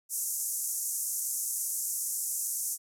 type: band-pass noise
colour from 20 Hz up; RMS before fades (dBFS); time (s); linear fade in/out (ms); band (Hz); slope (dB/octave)
white; -33; 0.09-2.78; 50; 6100 to 13000; 48
effects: none